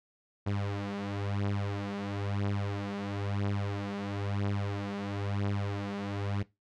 sawtooth beating tone pair, 100 / 101 Hz, G2 / G#2, +35 / -48 cents, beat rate 1 Hz, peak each -31 / -30 dBFS, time 0.46-6.43 s, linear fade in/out 10 ms, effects noise-tail reverb RT60 0.2 s tail -18 dB re dry + low-pass 4000 Hz 12 dB/octave

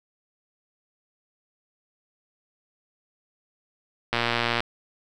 click train, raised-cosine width 0.3 ms, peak -7 dBFS, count 57, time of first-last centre 4.13-4.605 s, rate 118 Hz, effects none

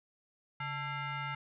sine tone with frequency modulation, 604 Hz, D5, 48 cents sharp, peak -35 dBFS, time 0.6-1.35 s, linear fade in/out 5 ms, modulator 744 Hz, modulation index 2.5, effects none

